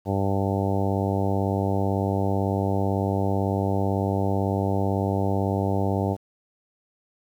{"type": "harmonic tone", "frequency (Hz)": 98, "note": "G2", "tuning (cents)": 0, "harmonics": [1, 2, 3, 4, 5, 6, 7, 8, 9], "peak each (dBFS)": [-25, -28, -30, -31, -32, -33, -33, -34, -35], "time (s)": [0.05, 6.17], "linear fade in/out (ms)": 50, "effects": ["9-bit"]}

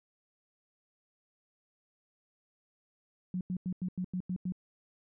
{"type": "tone bursts", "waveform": "sine", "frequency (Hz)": 182.4, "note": "F#3", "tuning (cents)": -24, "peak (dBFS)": -31, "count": 8, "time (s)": [3.34, 4.522], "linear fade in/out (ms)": 2, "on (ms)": 69, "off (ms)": 90, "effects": []}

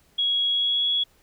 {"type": "tone with pitch glide", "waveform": "sine", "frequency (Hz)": [3322, 3355], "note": ["G#7", "G#7"], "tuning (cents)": [0, 17], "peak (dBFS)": -20, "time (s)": [0.18, 1.04], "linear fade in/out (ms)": 10, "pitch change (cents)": 17, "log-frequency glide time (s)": [0.49, 0.87], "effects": ["pink hiss -61 dBFS RMS until 1.22 s"]}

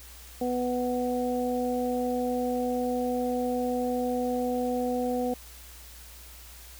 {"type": "harmonic tone", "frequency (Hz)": 247.8, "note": "B3", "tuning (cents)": 6, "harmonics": [1, 2, 3], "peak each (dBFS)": [-29, -29, -33], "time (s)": [0.41, 5.34], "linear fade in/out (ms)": 5, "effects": ["added 60 Hz sine -48 dBFS peak until 6.79 s", "white hiss -49 dBFS RMS until 6.79 s"]}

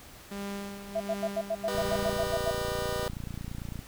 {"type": "tone with tremolo", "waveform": "sawtooth", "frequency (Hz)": 200, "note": "G3", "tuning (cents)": 35, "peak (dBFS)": -30, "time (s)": [0.31, 2.35], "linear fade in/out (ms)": 5, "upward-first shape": "sine", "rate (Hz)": 1.4, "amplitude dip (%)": 60}
{"type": "tone bursts", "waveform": "sine", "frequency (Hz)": 659.3, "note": "E5", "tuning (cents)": 0, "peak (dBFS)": -26, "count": 12, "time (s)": [0.95, 2.511], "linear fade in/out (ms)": 10, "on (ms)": 54, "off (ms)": 83}
{"type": "chord", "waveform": "sawtooth", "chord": "G augmented", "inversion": "none", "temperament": "just", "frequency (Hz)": [392, 490, 612.5], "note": ["G4", "B4", "D#5"], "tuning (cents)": [0, -14, -27], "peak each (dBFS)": [-33, -30, -31], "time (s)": [1.68, 3.08], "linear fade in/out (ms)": 0}
{"type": "click train", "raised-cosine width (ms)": 5, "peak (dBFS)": -25, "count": 60, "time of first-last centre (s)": [1.75, 3.792], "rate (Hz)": 28.9}
{"effects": ["pink hiss -50 dBFS RMS until 3.87 s"]}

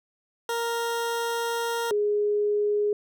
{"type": "tone pair in turn", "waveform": ["20% pulse", "sine"], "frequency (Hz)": [466.2, 415.3], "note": ["A#4", "G#4"], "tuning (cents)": [0, 0], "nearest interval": "major second", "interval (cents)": 200, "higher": "first", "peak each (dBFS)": -21, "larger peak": "neither", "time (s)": [[0.49, 1.91], [1.91, 2.93]], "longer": "first", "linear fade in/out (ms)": 2, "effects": []}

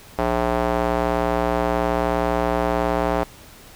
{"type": "tone with band-pass filter", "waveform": "square", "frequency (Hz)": 59.5, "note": "A#1", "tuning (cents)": 36, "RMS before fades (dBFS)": -21, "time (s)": [0.18, 3.24], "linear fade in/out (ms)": 10, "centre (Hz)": 720, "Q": 1.3, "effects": ["pink hiss -45 dBFS RMS until 3.75 s"]}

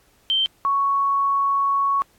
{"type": "tone pair in turn", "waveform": "sine", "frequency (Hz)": [3125, 1110.9], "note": ["G7", "C#6"], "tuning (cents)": [-6, 3], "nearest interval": "octave + tritone", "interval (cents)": 1791, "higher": "first", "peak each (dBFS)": -17, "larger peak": "neither", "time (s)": [[0.3, 0.46], [0.65, 2.02]], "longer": "second", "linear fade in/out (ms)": 0, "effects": ["pink hiss -59 dBFS RMS until 2.18 s", "AAC 64 kbps"]}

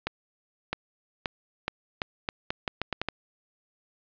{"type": "accelerating click train", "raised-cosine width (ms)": 0.3, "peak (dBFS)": -12, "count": 12, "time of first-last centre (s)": [0.07, 3.087], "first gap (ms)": 660, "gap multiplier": 0.8, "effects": ["resampled to 11025 Hz", "9-bit"]}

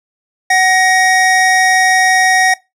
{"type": "tone pair together", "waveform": "square", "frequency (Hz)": [749, 1881.4], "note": ["F#5", "A#6"], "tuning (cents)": [21, 15], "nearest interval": "octave + major third", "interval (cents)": 1594, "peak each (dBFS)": -12, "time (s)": [0.5, 2.54], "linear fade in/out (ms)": 5, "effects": ["noise-tail reverb RT60 0.2 s tail -19 dB re dry", "low-pass 9000 Hz 12 dB/octave"]}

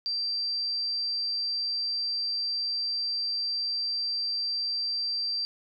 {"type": "tone", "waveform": "sine", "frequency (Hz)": 4699, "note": "D8", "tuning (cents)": 0, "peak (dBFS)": -27, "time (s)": [0.06, 5.45], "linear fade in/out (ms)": 0, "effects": []}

